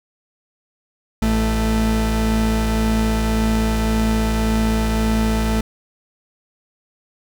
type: tone pair together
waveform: 40% pulse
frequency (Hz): 55.45 / 220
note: A1 / A3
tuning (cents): +14 / 0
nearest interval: 2 octaves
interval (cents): 2386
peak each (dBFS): -18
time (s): 1.22-5.61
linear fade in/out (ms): 5
effects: none